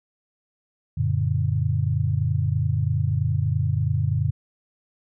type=chord; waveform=sine; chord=Gb augmented; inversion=none; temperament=just; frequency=92.5 / 115.62 / 144.53 Hz; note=Gb2 / Bb2 / D3; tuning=0 / -14 / -27 cents; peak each=-24 dBFS; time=0.97-4.31 s; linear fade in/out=10 ms; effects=none